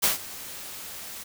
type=noise with ADSR envelope; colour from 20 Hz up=white; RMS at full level=-20 dBFS; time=0.02-1.24 s; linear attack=24 ms; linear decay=130 ms; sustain=-19 dB; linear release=15 ms; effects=none